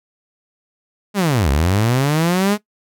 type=linear two-way sweep; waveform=sawtooth; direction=down then up; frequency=212.8 to 65.41 to 212.8 Hz; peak=-10 dBFS; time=1.14-2.58 s; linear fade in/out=50 ms; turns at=1.5 s; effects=noise-tail reverb RT60 0.1 s tail -18 dB re dry